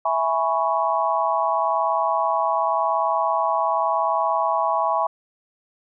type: chord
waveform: sine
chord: C# minor seventh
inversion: first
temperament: equal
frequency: 659.3 / 830.6 / 987.8 / 1108.7 Hz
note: E5 / G#5 / B5 / C#6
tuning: 0 / 0 / 0 / 0 cents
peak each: -24 dBFS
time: 0.05-5.07 s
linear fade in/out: 5 ms
effects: none

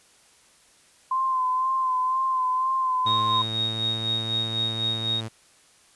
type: tone with vibrato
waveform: sine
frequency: 1035 Hz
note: C6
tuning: 19 cents flat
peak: -21 dBFS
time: 1.11-3.42 s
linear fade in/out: 5 ms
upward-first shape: sine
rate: 2 Hz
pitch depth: 32 cents each way
type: tone with pitch glide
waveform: sawtooth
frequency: 110 to 111.99 Hz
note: A2 to A2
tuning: 0 to +31 cents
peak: -27 dBFS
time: 3.05-5.29 s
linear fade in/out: 20 ms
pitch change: +31 cents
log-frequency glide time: 3.29-4.19 s
type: tone with tremolo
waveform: sine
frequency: 3743 Hz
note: A#7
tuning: 6 cents sharp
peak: -22 dBFS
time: 3.06-5.21 s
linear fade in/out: 10 ms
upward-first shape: sine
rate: 4 Hz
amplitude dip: 60%
effects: white hiss -57 dBFS RMS until 5.95 s + resampled to 24000 Hz

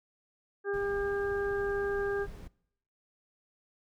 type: harmonic tone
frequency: 401.4 Hz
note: G4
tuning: 41 cents sharp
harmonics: 1 / 2 / 3 / 4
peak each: -30 / -43 / -44 / -38 dBFS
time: 0.64-2.27 s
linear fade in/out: 50 ms
type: noise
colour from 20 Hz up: brown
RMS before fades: -45 dBFS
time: 0.73-2.48 s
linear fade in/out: 10 ms
effects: noise-tail reverb RT60 0.7 s tail -22 dB re dry

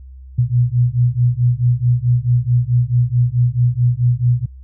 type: beating tone pair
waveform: sine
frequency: 120 / 124.6 Hz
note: B2 / B2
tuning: -49 / +16 cents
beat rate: 4.6 Hz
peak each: -15 dBFS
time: 0.38-4.46 s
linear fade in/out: 10 ms
effects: added 65 Hz sine -34 dBFS peak until 4.63 s

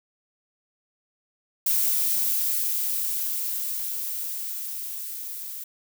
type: noise with level ramp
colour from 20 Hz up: violet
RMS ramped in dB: -22 to -36 dBFS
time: 1.66-5.64 s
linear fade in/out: 5 ms
effects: none

